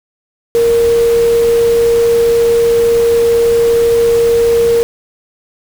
sine tone in noise, 466.2 Hz, A#4, in tune, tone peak -7 dBFS, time 0.55-4.83 s, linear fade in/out 0 ms, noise pink, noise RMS -25 dBFS, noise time 0.55-4.83 s, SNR +15 dB, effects none

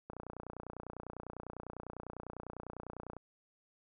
click train, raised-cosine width 1 ms, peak -30 dBFS, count 93, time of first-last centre 0.1-3.167 s, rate 30 Hz, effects none

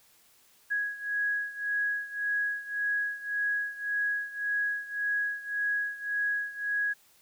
sine beating tone pair, 1661.2 / 1663 Hz, G#6 / G#6, 0 / +2 cents, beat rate 1.8 Hz, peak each -30 / -33 dBFS, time 0.7-6.94 s, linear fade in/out 20 ms, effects white hiss -62 dBFS RMS until 7.21 s

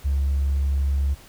triangle tone with tanh clipping, 69.3 Hz, C#2, in tune, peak -18 dBFS, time 0.04-1.15 s, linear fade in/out 20 ms, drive 1 dB, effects pink hiss -48 dBFS RMS until 1.28 s

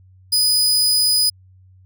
sawtooth tone, 4978 Hz, D#8, in tune, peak -11 dBFS, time 0.32-1.3 s, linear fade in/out 10 ms, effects added 93 Hz sine -46 dBFS peak until 1.85 s

